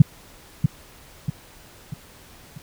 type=tone with echo; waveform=sine; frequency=146.83 Hz; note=D3; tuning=in tune; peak=-4 dBFS; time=0-0.02 s; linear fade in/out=5 ms; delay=640 ms; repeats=4; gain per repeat=-7 dB; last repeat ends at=2.58 s; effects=pink hiss -48 dBFS RMS until 2.62 s